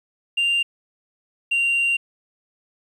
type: tone pair in turn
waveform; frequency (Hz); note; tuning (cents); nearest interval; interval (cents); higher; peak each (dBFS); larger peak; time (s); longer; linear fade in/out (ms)
sine; 2787 / 2768; F7 / F7; -4 / -16; unison; 12; first; -15 / -15; neither; 0.37-0.63 / 1.51-1.97; second; 10
effects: tanh soft clip ceiling -16 dBFS + 9-bit